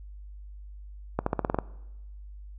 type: accelerating click train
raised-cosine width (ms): 1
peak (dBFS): -11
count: 8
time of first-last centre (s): 1.19-1.587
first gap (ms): 74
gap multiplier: 0.91
effects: noise-tail reverb RT60 1.0 s tail -21 dB re dry + added 50 Hz sine -41 dBFS peak until 2.58 s